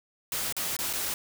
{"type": "noise with dropouts", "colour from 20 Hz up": "white", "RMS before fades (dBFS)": -31, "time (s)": [0.32, 1.14], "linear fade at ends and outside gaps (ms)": 1, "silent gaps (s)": [[0.525, 0.566], [0.766, 0.789], [0.929, 0.935]], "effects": []}